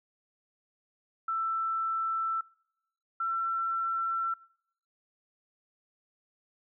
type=tone pair in turn; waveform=sine; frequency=1330 / 1346.2 Hz; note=E6 / E6; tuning=+15 / +36 cents; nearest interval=unison; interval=21 cents; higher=second; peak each=-28 dBFS; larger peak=neither; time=1.28-2.41 / 3.2-4.34 s; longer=second; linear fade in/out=5 ms; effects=noise-tail reverb RT60 0.8 s tail -25 dB re dry